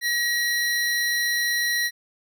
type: tone pair together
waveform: square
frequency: 1904 / 4034 Hz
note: A#6 / B7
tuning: +36 / +36 cents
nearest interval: octave + minor second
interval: 1300 cents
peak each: -23 / -28 dBFS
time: 0.01-1.91 s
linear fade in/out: 50 ms
effects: none